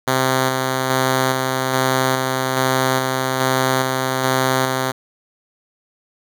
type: tone with tremolo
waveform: 5% pulse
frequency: 130.81 Hz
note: C3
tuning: in tune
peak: -4 dBFS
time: 0.07-4.92 s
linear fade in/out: 10 ms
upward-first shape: square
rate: 1.2 Hz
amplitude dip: 30%
effects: none